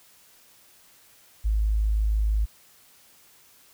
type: tone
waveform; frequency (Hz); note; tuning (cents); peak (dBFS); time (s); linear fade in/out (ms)
sine; 53.1; G#1; +39; -20; 1.44-2.46; 20
effects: white hiss -56 dBFS RMS until 3.73 s